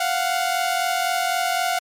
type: tone pair together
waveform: sawtooth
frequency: 696.1 / 740 Hz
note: F5 / F#5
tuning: -6 / 0 cents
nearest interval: minor second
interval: 106 cents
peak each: -19 dBFS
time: 0-1.79 s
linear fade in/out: 5 ms
effects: MP3 64 kbps